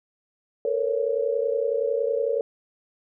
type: tone cluster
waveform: sine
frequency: 448.5 / 479.3 / 556 Hz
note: A4 / A#4 / C#5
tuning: +33 / +48 / +5 cents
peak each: -26 / -26 / -26 dBFS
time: 0.65-2.41 s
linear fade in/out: 2 ms
effects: none